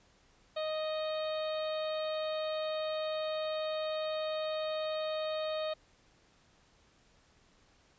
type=harmonic tone; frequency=622.3 Hz; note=D#5; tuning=in tune; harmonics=1 / 2 / 3 / 4 / 5 / 6 / 7; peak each=-33 / -43 / -51 / -49 / -50 / -45 / -50 dBFS; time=0.56-5.74 s; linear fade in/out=10 ms; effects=pink hiss -66 dBFS RMS until 7.98 s + resampled to 16000 Hz